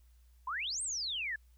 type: exponential two-way sweep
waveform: sine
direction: up then down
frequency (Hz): 955 to 8810 to 1671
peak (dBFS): -34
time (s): 0.47-1.36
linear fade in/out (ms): 5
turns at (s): 0.82
effects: added 60 Hz sine -59 dBFS peak until 1.57 s + white hiss -75 dBFS RMS until 1.57 s